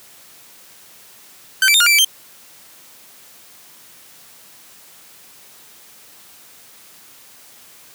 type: tone with pitch steps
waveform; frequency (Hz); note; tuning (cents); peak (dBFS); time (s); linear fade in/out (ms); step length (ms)
sawtooth; 1542 / 2327 / 3651 / 1419 / 2345 / 2314 / 3144; G6 / D7 / A#7 / F6 / D7 / D7 / G7; -29 / -17 / -37 / +27 / -3 / -26 / +4; -7; 1.62-2.047; 2; 61
effects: white hiss -45 dBFS RMS until 7.94 s + high-pass 100 Hz 12 dB/octave